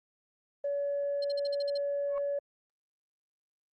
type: tone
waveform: sine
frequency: 568 Hz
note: C#5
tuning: 42 cents sharp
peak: -28 dBFS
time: 0.64-2.39 s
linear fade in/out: 5 ms
type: tone bursts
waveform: sine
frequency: 4186 Hz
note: C8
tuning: in tune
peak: -35 dBFS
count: 8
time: 1.22-1.777 s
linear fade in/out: 5 ms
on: 25 ms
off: 51 ms
type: tone with exponential growth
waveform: sine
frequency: 1100 Hz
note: C#6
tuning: 14 cents flat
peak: -34 dBFS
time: 2.06-2.18 s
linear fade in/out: 0 ms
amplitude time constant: 24 ms
effects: tanh soft clip ceiling -25 dBFS + Opus 24 kbps